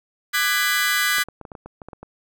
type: chord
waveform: sawtooth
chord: G# half-diminished seventh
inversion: second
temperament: just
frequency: 1196.1 / 1495.1 / 1661.2 / 1993.5 Hz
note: D6 / F#6 / G#6 / B6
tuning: +31 / +18 / 0 / +16 cents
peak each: -23 / -21 / -20 / -19 dBFS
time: 0.33-1.24 s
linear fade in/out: 20 ms
type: clicks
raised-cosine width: 1 ms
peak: -23 dBFS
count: 11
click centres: 1.184 / 1.286 / 1.413 / 1.452 / 1.518 / 1.552 / 1.66 / 1.818 / 1.886 / 1.932 / 2.03 s
effects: none